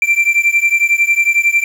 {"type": "beating tone pair", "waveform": "triangle", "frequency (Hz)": [2349, 2360], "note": ["D7", "D7"], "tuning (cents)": [0, 8], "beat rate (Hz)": 11, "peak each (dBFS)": [-11, -12], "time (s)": [0.02, 1.64], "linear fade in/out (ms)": 2, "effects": ["7-bit"]}